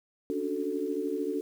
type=chord; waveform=sine; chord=D major seventh; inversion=third; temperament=equal with one note detuned; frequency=280.6 / 293.7 / 370 / 440 Hz; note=C#4 / D4 / F#4 / A4; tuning=+21 / 0 / 0 / 0 cents; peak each=-37 / -34 / -34 / -33 dBFS; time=0.3-1.41 s; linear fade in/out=0 ms; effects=9-bit